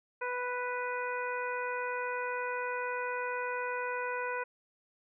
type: harmonic tone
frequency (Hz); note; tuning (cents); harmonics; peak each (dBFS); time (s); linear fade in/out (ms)
494.2; B4; +1; 1 / 2 / 3 / 4 / 5; -37 / -37 / -38 / -44 / -43; 0.21-4.44; 10
effects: none